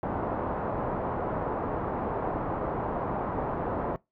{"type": "low-pass noise", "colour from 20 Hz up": "white", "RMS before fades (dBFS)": -31, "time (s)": [0.03, 3.96], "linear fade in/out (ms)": 0, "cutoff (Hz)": 1000, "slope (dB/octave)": 24, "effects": ["noise-tail reverb RT60 0.2 s tail -22 dB re dry"]}